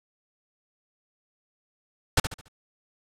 pink noise with echo, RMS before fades -19 dBFS, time 2.17-2.2 s, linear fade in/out 5 ms, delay 71 ms, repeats 4, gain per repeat -9 dB, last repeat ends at 2.484 s, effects low-pass 10000 Hz 12 dB/octave

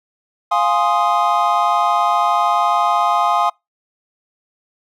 triangle chord, F minor seventh, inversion none, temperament equal, 698.5 / 830.6 / 1046.5 / 1244.5 Hz, F5 / Ab5 / C6 / Eb6, 0 / 0 / 0 / 0 cents, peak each -17 dBFS, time 0.51-3.5 s, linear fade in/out 10 ms, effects noise-tail reverb RT60 0.2 s tail -26 dB re dry

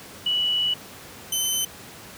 sine / 15% pulse tone pair in turn, 2948 / 3058 Hz, F#7 / G7, -7 / -44 cents, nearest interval minor second, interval 63 cents, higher second, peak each -20 / -15 dBFS, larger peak second, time 0.26-0.74 / 1.32-1.65 s, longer first, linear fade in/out 5 ms, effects pink hiss -42 dBFS RMS until 2.17 s + high-pass 100 Hz 12 dB/octave

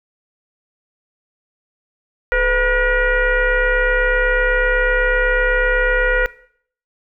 sine tone with frequency modulation, 974 Hz, B5, 24 cents flat, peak -13 dBFS, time 2.32-6.26 s, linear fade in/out 0 ms, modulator 470 Hz, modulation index 2.2, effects noise-tail reverb RT60 0.6 s tail -20 dB re dry

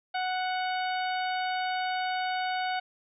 harmonic tone, 740 Hz, F#5, in tune, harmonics 1 / 2 / 3 / 4 / 5 / 6, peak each -29 / -35 / -39 / -41 / -43 / -45 dBFS, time 0.14-2.8 s, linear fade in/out 10 ms, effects none

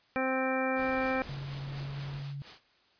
harmonic tone, 261.6 Hz, C4, in tune, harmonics 1 / 2 / 3 / 4 / 5 / 6 / 7 / 9, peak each -33 / -32 / -36 / -42 / -38 / -39 / -40 / -37 dBFS, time 0.16-1.22 s, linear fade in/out 0 ms
pink noise, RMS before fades -46 dBFS, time 0.75-2.24 s, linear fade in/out 50 ms
white noise with tremolo, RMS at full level -46 dBFS, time 1.01-2.61 s, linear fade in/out 5 ms, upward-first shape sine, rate 4.2 Hz, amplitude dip 95%
sine tone with pitch glide, 138.59 to 140.44 Hz, C#3 to C#3, 0 to +23 cents, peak -36 dBFS, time 1.29-2.42 s, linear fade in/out 0 ms, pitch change +23 cents, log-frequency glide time 1.62-2.16 s
effects white hiss -66 dBFS RMS until 2.99 s + resampled to 11025 Hz

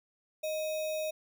sine tone with sample-and-hold, 622.3 Hz, D#5, in tune, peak -31 dBFS, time 0.43-1.11 s, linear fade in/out 10 ms, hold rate 3150 Hz, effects none

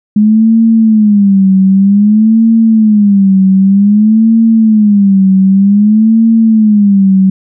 sine tone with vibrato, 207.7 Hz, G#3, in tune, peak -3 dBFS, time 0.16-7.3 s, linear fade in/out 5 ms, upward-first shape sine, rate 0.53 Hz, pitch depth 150 cents each way, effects none

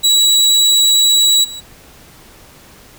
30% pulse tone with level steps, 3903 Hz, B7, 21 cents flat, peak -6 / -24 dBFS, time 0.03-1.61 s, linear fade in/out 20 ms, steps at 1.43 s, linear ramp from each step 20 ms, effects pink hiss -42 dBFS RMS until 2.98 s

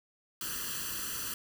white noise with comb filter, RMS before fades -37 dBFS, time 0.41-1.34 s, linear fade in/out 2 ms, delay 0.67 ms, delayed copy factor +1, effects none

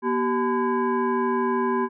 sine tone with frequency modulation, 384.7 Hz, G4, 33 cents flat, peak -20 dBFS, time 0.02-1.89 s, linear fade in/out 50 ms, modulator 626 Hz, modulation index 1.3, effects none

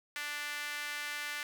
sawtooth tone with high-pass filter, 293.7 Hz, D4, in tune, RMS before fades -39 dBFS, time 0.16-1.43 s, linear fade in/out 0 ms, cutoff 1800 Hz, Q 2.1, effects 10-bit

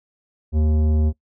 sine tone with tanh clipping, 77 Hz, D#2, 17 cents flat, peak -17 dBFS, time 0.52-1.13 s, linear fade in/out 50 ms, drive 13 dB, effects noise-tail reverb RT60 0.1 s tail -21 dB re dry

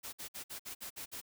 white noise bursts, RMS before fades -44 dBFS, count 8, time 0.03-1.215 s, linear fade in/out 20 ms, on 100 ms, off 55 ms, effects none

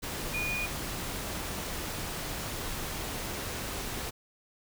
sine tone in noise, 2448 Hz, D#7, 29 cents flat, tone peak -31 dBFS, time 0.33-0.67 s, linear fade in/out 20 ms, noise pink, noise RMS -36 dBFS, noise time 0.02-4.11 s, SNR +2 dB, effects none

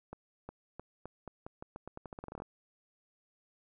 accelerating click train, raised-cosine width 1 ms, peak -29 dBFS, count 20, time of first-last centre 0.13-2.421 s, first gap 360 ms, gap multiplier 0.85, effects none

